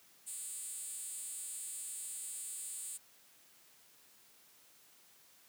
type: tone with high-pass filter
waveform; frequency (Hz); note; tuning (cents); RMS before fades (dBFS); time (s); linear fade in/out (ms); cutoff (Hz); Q
5% pulse; 291.8; D4; -11; -44; 0.26-2.98; 20; 8500; 2.9
effects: white hiss -64 dBFS RMS until 5.48 s + high-pass 100 Hz 12 dB/octave